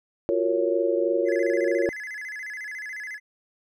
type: chord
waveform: sine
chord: Gb major seventh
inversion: third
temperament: just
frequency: 346.9 / 370 / 462.5 / 555 Hz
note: F4 / Gb4 / Bb4 / Db5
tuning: -12 / 0 / -14 / +2 cents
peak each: -25 / -29 / -26 / -25 dBFS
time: 0.29-1.89 s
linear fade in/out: 0 ms
type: tone with vibrato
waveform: triangle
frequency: 1864.7 Hz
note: A#6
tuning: in tune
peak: -31 dBFS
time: 1.25-3.2 s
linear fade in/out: 50 ms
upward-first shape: square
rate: 14 Hz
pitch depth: 160 cents each way
effects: none